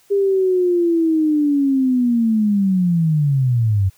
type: linear sweep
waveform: sine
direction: down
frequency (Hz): 403.6 to 92.1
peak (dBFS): -13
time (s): 0.1-3.9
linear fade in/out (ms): 20
effects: white hiss -55 dBFS RMS until 3.97 s